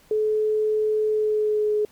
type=tone with pitch glide; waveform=sine; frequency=429.7 to 422.3 Hz; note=A4 to G#4; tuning=-41 to +29 cents; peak=-19 dBFS; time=0.11-1.85 s; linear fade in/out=2 ms; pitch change=-30 cents; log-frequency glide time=1.1-1.74 s; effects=pink hiss -56 dBFS RMS until 1.91 s